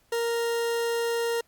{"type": "tone", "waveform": "40% pulse", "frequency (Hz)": 466.2, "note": "A#4", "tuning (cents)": 0, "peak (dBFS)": -24, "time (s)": [0.12, 1.41], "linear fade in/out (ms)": 5, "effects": ["pink hiss -65 dBFS RMS until 1.47 s", "Opus 48 kbps"]}